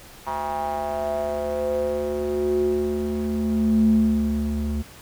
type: tone with band-pass filter sweep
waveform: square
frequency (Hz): 73.42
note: D2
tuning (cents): 0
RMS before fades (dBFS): -23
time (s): 0.26-4.83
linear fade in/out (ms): 20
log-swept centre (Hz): 940 to 150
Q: 6.1
effects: pink hiss -45 dBFS RMS until 5.01 s